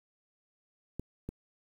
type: clicks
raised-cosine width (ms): 3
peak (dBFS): -23 / -24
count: 2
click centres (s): 0.996 / 1.29
effects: 9-bit